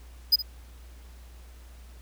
square tone with echo, 4978 Hz, D#8, in tune, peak -16 dBFS, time 0.32-0.36 s, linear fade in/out 10 ms, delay 64 ms, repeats 1, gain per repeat -14 dB, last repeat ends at 0.424 s, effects added 60 Hz sine -45 dBFS peak until 2.01 s + pink hiss -57 dBFS RMS until 2.01 s

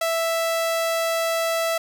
sawtooth tone, 660 Hz, E5, 2 cents sharp, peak -17 dBFS, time 0.01-1.78 s, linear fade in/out 5 ms, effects none

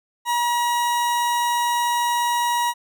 40% pulse tone, 957 Hz, A#5, 45 cents sharp, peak -18 dBFS, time 0.25-2.74 s, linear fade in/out 50 ms, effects none

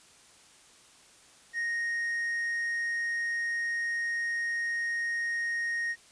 triangle tone, 1864.7 Hz, A#6, in tune, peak -27 dBFS, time 1.53-5.96 s, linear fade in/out 50 ms, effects white hiss -57 dBFS RMS until 6.11 s + resampled to 22050 Hz

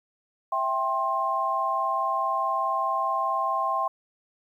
sine chord, C major, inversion first, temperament equal with one note detuned, 659.3 / 784 / 1059.3 Hz, E5 / G5 / C6, 0 / 0 / +21 cents, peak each -31 / -29 / -25 dBFS, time 0.52-3.88 s, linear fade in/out 5 ms, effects 10-bit

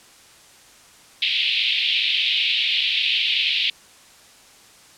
white band-pass noise, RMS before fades -21 dBFS, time 1.22-3.7 s, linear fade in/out 2 ms, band 2400 to 3800 Hz, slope 48 dB/octave, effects white hiss -49 dBFS RMS until 4.97 s + low-pass 9000 Hz 12 dB/octave

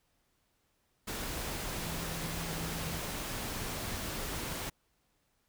sine tone in noise, 164.81 Hz, E3, in tune, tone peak -41 dBFS, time 1.77-2.99 s, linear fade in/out 10 ms, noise pink, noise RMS -38 dBFS, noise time 1.07-4.7 s, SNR -6 dB, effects pink hiss -75 dBFS RMS until 5.48 s

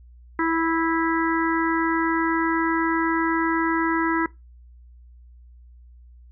harmonic tone, 328 Hz, E4, 9 cents flat, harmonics 1 / 3 / 4 / 5 / 6, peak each -22 / -27 / -28 / -29 / -30 dBFS, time 0.39-4.26 s, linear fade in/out 2 ms, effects noise-tail reverb RT60 0.2 s tail -20 dB re dry + added 60 Hz sine -45 dBFS peak until 6.31 s

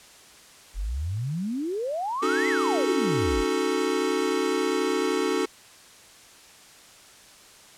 sine exponential two-way sweep, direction up then down, 40.93 to 2093 to 40.93 Hz, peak -26 dBFS, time 0.74-3.45 s, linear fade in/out 50 ms, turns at 2.48 s
square chord, D# half-diminished seventh, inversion third, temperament equal, 277.2 / 311.1 / 370 / 440 Hz, C#4 / D#4 / F#4 / A4, 0 / 0 / 0 / 0 cents, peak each -31 / -31 / -28 / -28 dBFS, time 2.22-5.46 s, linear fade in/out 10 ms
effects white hiss -50 dBFS RMS until 7.77 s + low-pass 9000 Hz 12 dB/octave

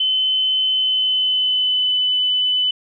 sine tone with pitch glide, 3048 to 3003 Hz, G7 to F#7, -49 to +25 cents, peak -15 dBFS, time 0-2.71 s, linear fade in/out 5 ms, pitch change -26 cents, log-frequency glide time 0.7-2.03 s, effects none

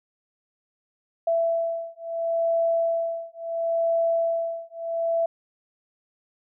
sine beating tone pair, 666 / 666.73 Hz, E5 / E5, +18 / +20 cents, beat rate 0.73 Hz, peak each -25 dBFS, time 1.27-5.26 s, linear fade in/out 5 ms, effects none

